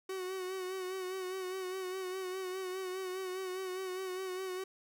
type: tone with vibrato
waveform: 45% pulse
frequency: 373.2 Hz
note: F#4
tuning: 15 cents sharp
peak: -37 dBFS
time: 0.09-4.64 s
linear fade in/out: 5 ms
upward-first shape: sine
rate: 4.9 Hz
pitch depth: 40 cents each way
effects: none